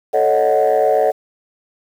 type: chord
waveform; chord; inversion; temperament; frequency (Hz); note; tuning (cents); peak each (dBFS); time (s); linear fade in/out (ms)
sine; D# half-diminished seventh; second; equal; 440 / 554.4 / 622.3 / 740; A4 / C#5 / D#5 / F#5; 0 / 0 / 0 / 0; -16; 0.13-1.12; 20
effects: tanh soft clip ceiling -6 dBFS + 7-bit